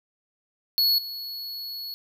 square tone with level steps, 4373 Hz, C#8, 24 cents flat, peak -19 / -33 dBFS, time 0.78-1.94 s, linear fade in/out 0 ms, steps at 0.98 s, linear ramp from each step 5 ms, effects 10-bit

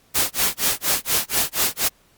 white noise with tremolo, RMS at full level -18 dBFS, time 0.14-1.89 s, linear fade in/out 20 ms, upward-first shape sine, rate 4.2 Hz, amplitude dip 100%, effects pink hiss -58 dBFS RMS until 2.17 s + Opus 48 kbps

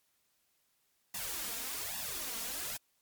white noise with flanger, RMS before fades -39 dBFS, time 1.14-2.77 s, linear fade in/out 5 ms, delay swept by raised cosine 1.1 to 4.4 ms, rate 1.2 Hz, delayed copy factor +0.9, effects white hiss -75 dBFS RMS until 3.01 s + MP3 96 kbps

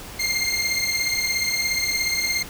20% pulse beating tone pair, 2105 / 2122 Hz, C7 / C7, +10 / +24 cents, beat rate 17 Hz, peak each -19 dBFS, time 0.19-2.43 s, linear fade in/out 10 ms, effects pink hiss -38 dBFS RMS until 2.49 s

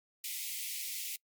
white high-pass noise, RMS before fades -39 dBFS, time 0.24-1.16 s, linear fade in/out 2 ms, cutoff 2000 Hz, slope 96 dB/octave, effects noise-tail reverb RT60 0.1 s tail -25 dB re dry + MP3 96 kbps

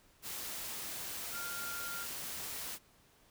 sine tone in noise, 1396.9 Hz, F6, in tune, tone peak -42 dBFS, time 1.31-2.07 s, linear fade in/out 50 ms, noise white, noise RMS -42 dBFS, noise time 0.22-2.79 s, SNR -3 dB, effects pink hiss -66 dBFS RMS until 3.3 s

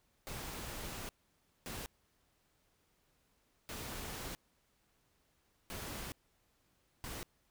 pink noise bursts at uneven times, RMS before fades -44 dBFS, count 5, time 0.27-1.09 / 1.66-1.86 / 3.69-4.35 / 5.7-6.12 / 7.04-7.23 s, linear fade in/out 0 ms, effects pink hiss -75 dBFS RMS until 7.5 s

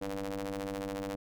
sawtooth ring-modulated tone, 99.5 Hz, G2, 26 cents sharp, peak -28 dBFS, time 0.01-1.16 s, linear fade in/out 10 ms, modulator 391 Hz, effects none

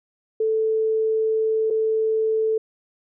sine tone with dropouts, 440.2 Hz, A4, 1 cent sharp, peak -18 dBFS, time 0.4-2.58 s, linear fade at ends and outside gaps 5 ms, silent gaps 1.702-1.706 s, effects none

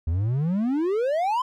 triangle exponential sweep, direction up, 76.7 to 1046.5 Hz, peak -19 dBFS, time 0.07-1.42 s, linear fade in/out 5 ms, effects none

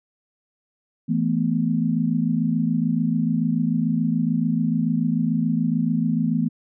sine chord, E suspended fourth, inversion none, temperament equal, 164.81 / 220 / 246.9 Hz, E3 / A3 / B3, 0 / 0 / 0 cents, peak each -23 dBFS, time 1.08-6.49 s, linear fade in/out 20 ms, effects none

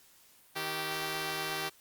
5% pulse tone pair together, 157.25 / 389 Hz, D#3 / G4, +19 / -13 cents, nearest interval octave + major third, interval 1568 cents, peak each -28 / -23 dBFS, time 0.55-1.7 s, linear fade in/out 20 ms, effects white hiss -61 dBFS RMS until 1.8 s + Opus 48 kbps

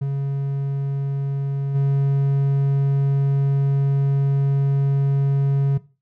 triangle tone with level steps, 138.59 Hz, C#3, in tune, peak -18 / -13 dBFS, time 0.01-5.78 s, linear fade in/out 10 ms, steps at 1.74 s, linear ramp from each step 20 ms, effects noise-tail reverb RT60 0.3 s tail -17 dB re dry

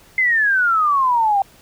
sine exponential sweep, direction down, 2093 to 770 Hz, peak -13 dBFS, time 0.18-1.42 s, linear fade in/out 2 ms, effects pink hiss -49 dBFS RMS until 1.61 s

